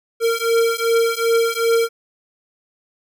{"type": "beating tone pair", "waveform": "square", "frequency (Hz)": [458.8, 461.4], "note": ["A#4", "A#4"], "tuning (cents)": [-28, -18], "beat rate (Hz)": 2.6, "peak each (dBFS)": -19, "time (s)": [0.2, 1.89], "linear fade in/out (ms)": 50, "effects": []}